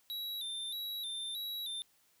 square tone with vibrato, 3729 Hz, A#7, in tune, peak -38 dBFS, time 0.1-1.82 s, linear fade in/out 0 ms, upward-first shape square, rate 1.6 Hz, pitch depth 70 cents each way, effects white hiss -70 dBFS RMS until 2.2 s

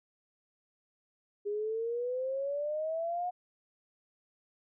sine exponential sweep, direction up, 406.3 to 727 Hz, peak -31 dBFS, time 1.45-3.31 s, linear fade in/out 20 ms, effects none

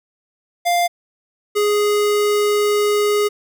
square tone pair in turn, 698.5 / 415.3 Hz, F5 / G#4, 0 / 0 cents, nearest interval major sixth, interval 900 cents, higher first, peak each -15 dBFS, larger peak neither, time 0.65-0.88 / 1.55-3.29 s, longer second, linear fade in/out 20 ms, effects none

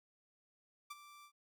sawtooth tone with ADSR envelope, 1173 Hz, D6, 2 cents flat, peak -39 dBFS, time 0.9-1.32 s, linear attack 10 ms, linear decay 29 ms, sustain -13 dB, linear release 76 ms, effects none

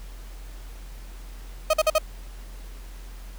35% pulse tone bursts, 626 Hz, D#5, 10 cents sharp, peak -15 dBFS, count 4, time 1.7-1.984 s, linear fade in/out 5 ms, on 35 ms, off 48 ms, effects added 43 Hz sine -37 dBFS peak until 3.38 s + pink hiss -50 dBFS RMS until 3.38 s

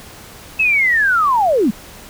sine linear sweep, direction down, 2637 to 182.1 Hz, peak -11 dBFS, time 0.59-1.71 s, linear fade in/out 10 ms, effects pink hiss -38 dBFS RMS until 2.09 s

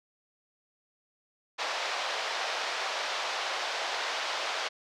pink band-pass noise, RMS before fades -33 dBFS, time 1.58-4.69 s, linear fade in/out 20 ms, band 580 to 5300 Hz, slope 24 dB/octave, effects none

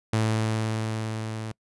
sawtooth tone with level ramp, 110.3 Hz, A2, 5 cents sharp, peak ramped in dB -17 to -28 dBFS, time 0.13-1.52 s, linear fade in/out 5 ms, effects noise-tail reverb RT60 0.1 s tail -26 dB re dry + resampled to 24000 Hz

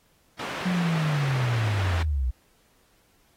white band-pass noise, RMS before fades -34 dBFS, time 0.39-2.03 s, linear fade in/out 5 ms, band 110 to 2000 Hz, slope 12 dB/octave
sine linear sweep, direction down, 185 to 59 Hz, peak -22 dBFS, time 0.65-2.31 s, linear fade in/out 10 ms
effects pink hiss -64 dBFS RMS until 3.36 s + AAC 48 kbps

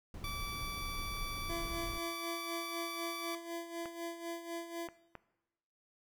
brown noise, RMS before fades -43 dBFS, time 0.14-1.98 s, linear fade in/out 2 ms
15% pulse tone, 1156 Hz, D6, 28 cents flat, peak -34 dBFS, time 0.24-3.35 s, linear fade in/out 2 ms
25% pulse tone with tremolo, 337.8 Hz, E4, 42 cents sharp, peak -34 dBFS, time 1.49-4.88 s, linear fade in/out 10 ms, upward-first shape sine, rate 4 Hz, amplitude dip 65%
clicks, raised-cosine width 0.5 ms, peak -30 dBFS, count 3, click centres 3.857 / 4.887 / 5.153 s
effects noise-tail reverb RT60 1.0 s tail -18 dB re dry

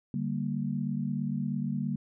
sine chord, G minor, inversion second, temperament equal, 146.83 / 196 / 233.1 Hz, D3 / G3 / Bb3, 0 / 0 / 0 cents, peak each -33 dBFS, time 0.14-1.96 s, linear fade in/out 2 ms, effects none

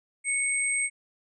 sine tone pair together, 2216 / 8367 Hz, C#7 / C9, -1 / -1 cents, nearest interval octave + major seventh, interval 2300 cents, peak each -27 dBFS, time 0.24-0.9 s, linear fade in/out 50 ms, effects none

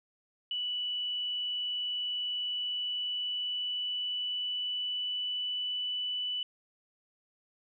sine tone with pitch glide, 2960 to 2979 Hz, F#7 to F#7, 0 to +11 cents, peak -31 dBFS, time 0.51-6.43 s, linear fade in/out 2 ms, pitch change +11 cents, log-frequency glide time 2.36-5.89 s, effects none

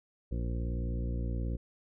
harmonic tone with a mistuned harmonic, 58.8 Hz, A#1, 16 cents sharp, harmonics 1 / 2 / 3 / 4 / 5 / 6 / 8 / 9, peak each -32 / -38 / -42 / -44 / -46 / -48 / -50 / -51 dBFS, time 0.31-1.57 s, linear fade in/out 10 ms, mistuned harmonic 1, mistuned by +24 cents, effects none

